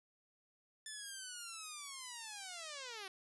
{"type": "linear sweep", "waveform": "5% pulse", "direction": "down", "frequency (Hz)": [1760, 370], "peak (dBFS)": -34, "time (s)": [0.86, 3.08], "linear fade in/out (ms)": 2, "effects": ["resampled to 24000 Hz"]}